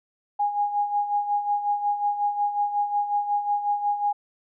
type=tone with tremolo; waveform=sine; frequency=822 Hz; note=G#5; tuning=18 cents flat; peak=-19 dBFS; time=0.39-4.13 s; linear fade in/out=10 ms; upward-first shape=sine; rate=5.5 Hz; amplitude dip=65%; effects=none